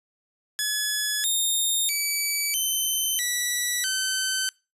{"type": "tone with pitch steps", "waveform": "10% pulse", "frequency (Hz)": [1702, 3679, 2294, 3069, 1953, 1533], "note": ["G#6", "A#7", "D7", "G7", "B6", "G6"], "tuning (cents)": [42, -24, -41, -37, -20, -39], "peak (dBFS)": -15, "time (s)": [0.59, 4.49], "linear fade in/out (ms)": 0, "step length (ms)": 650, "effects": ["noise-tail reverb RT60 0.3 s tail -26 dB re dry", "resampled to 32000 Hz"]}